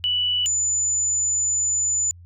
sine tone pair in turn, 2960 / 7008 Hz, F#7 / A8, 0 / -8 cents, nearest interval octave + minor third, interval 1492 cents, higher second, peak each -19 dBFS, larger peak neither, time 0.04-0.46 / 0.46-2.11 s, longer second, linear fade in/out 0 ms, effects added 87 Hz sine -42 dBFS peak until 2.25 s

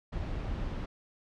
brown noise, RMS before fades -35 dBFS, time 0.12-0.86 s, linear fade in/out 10 ms, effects low-pass 4000 Hz 12 dB/octave

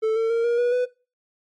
triangle tone with pitch steps, 440 / 450.8 / 461.9 / 473.2 / 484.8 / 496.7 Hz, A4 / A4 / A#4 / A#4 / B4 / B4, 0 / +42 / -16 / +26 / -32 / +10 cents, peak -16 dBFS, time 0.02-0.86 s, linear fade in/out 20 ms, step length 140 ms, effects noise-tail reverb RT60 0.3 s tail -19 dB re dry + MP3 48 kbps

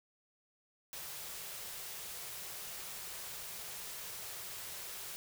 white band-stop noise, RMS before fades -45 dBFS, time 0.93-5.16 s, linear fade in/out 0 ms, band 210 to 330 Hz, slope 96 dB/octave, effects none

